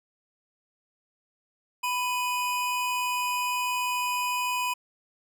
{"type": "tone pair together", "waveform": "square", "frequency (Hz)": [991.4, 2491], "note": ["B5", "D#7"], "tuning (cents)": [6, 1], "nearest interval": "octave + major third", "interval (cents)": 1595, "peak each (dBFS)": [-28, -32], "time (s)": [1.83, 4.74], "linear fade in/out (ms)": 10, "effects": []}